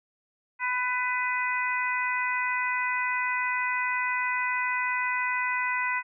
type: harmonic tone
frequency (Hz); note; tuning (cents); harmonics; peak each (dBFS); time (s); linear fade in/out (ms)
499.3; B4; +19; 2 / 3 / 4 / 5; -30 / -32 / -29 / -33; 0.59-6.03; 50
effects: none